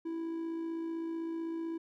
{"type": "tone with amplitude modulation", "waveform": "triangle", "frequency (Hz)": 329.6, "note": "E4", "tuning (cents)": 0, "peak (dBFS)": -31, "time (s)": [0.05, 1.78], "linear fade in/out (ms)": 10, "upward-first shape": "sine", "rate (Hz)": 55.8, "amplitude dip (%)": 35, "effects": []}